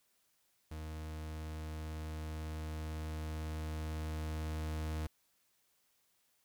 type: tone with level ramp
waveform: 40% pulse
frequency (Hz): 78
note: D#2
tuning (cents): +5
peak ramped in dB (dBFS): -41 to -35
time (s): 0.71-5.07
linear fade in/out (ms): 5
effects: white hiss -75 dBFS RMS until 6.44 s